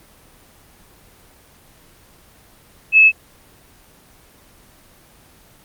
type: tone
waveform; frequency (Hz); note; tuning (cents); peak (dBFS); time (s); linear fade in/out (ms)
sine; 2600; E7; -24; -6; 2.92-3.12; 50
effects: pink hiss -49 dBFS RMS until 5.64 s + Opus 24 kbps